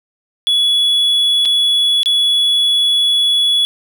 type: tone with dropouts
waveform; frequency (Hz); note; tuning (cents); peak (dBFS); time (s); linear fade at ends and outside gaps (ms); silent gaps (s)
triangle; 3391; G#7; +35; -9; 0.47-3.65; 0; 1.452-1.456 / 2.032-2.059
effects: none